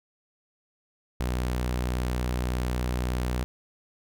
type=tone; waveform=sawtooth; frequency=61.74 Hz; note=B1; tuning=in tune; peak=-22 dBFS; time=1.2-3.44 s; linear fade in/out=0 ms; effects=none